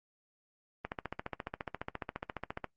click train, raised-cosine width 0.5 ms, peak -21 dBFS, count 27, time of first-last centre 0.85-2.643 s, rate 14.5 Hz, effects noise-tail reverb RT60 0.1 s tail -19 dB re dry + Opus 32 kbps

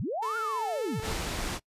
sine linear two-way sweep, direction up then down, 82.41 to 1433 to 82.41 Hz, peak -29 dBFS, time 0-1 s, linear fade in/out 0 ms, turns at 0.37 s
sawtooth tone with vibrato, 440 Hz, A4, in tune, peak -32 dBFS, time 0.22-1.14 s, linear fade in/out 10 ms, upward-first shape sine, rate 15 Hz, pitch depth 31 cents each way
pink low-pass noise, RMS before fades -33 dBFS, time 1.01-1.6 s, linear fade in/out 50 ms, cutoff 8900 Hz, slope 12 dB/octave
effects noise-tail reverb RT60 0.1 s tail -23 dB re dry + resampled to 32000 Hz

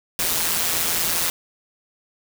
white noise with amplitude modulation, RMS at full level -19 dBFS, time 0.19-1.3 s, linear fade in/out 2 ms, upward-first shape sine, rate 168 Hz, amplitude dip 70%, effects none

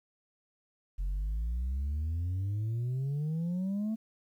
sine exponential sweep, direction up, 43.65 to 224.8 Hz, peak -27 dBFS, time 0.98-3.96 s, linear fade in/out 20 ms, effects tanh soft clip ceiling -29 dBFS + 11-bit

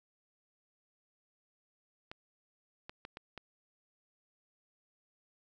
clicks, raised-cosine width 0.3 ms, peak -28 dBFS, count 5, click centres 2.115 / 2.895 / 3.051 / 3.171 / 3.377 s, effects none

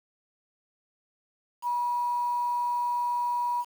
sine tone with quantisation, 967 Hz, B5, 37 cents flat, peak -25 dBFS, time 1.62-3.65 s, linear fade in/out 50 ms, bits 8, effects none

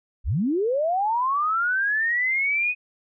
sine linear sweep, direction up, 34.51 to 2513 Hz, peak -20 dBFS, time 0.24-2.75 s, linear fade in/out 50 ms, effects none

